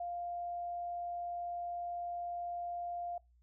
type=tone; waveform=sine; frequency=699 Hz; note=F5; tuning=1 cent sharp; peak=-37 dBFS; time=0-3.18 s; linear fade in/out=5 ms; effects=noise-tail reverb RT60 0.2 s tail -23 dB re dry + added 60 Hz sine -64 dBFS peak until 3.42 s